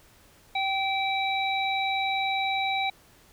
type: harmonic tone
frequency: 775 Hz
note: G5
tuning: 20 cents flat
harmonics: 1 / 3 / 5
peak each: -27 / -29 / -32 dBFS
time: 0.55-2.9 s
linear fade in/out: 5 ms
effects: pink hiss -57 dBFS RMS until 3.32 s